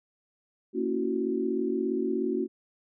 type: chord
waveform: sine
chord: F# dominant seventh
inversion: first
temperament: just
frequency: 231.2 / 277.5 / 333 / 370 Hz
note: A#3 / C#4 / E4 / F#4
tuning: -14 / +2 / +18 / 0 cents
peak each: -32 / -32 / -33 / -29 dBFS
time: 0.73-2.48 s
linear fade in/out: 50 ms
effects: none